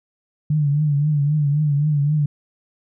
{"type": "tone with vibrato", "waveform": "sine", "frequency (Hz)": 147.4, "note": "D3", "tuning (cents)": 7, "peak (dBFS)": -15, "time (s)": [0.5, 2.26], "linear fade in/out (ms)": 5, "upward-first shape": "triangle", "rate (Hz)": 3.8, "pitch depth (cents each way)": 86, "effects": []}